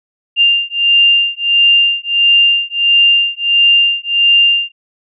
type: beating tone pair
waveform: sine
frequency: 2794 / 2795.5 Hz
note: F7 / F7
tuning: 0 / +1 cents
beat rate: 1.5 Hz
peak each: -11 dBFS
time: 0.36-4.72 s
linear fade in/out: 50 ms
effects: none